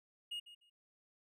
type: tone with echo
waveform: triangle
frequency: 2864 Hz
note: F7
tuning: 43 cents sharp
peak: -38 dBFS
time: 0.31-0.4 s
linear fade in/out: 10 ms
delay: 150 ms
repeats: 2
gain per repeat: -14 dB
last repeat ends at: 0.7 s
effects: none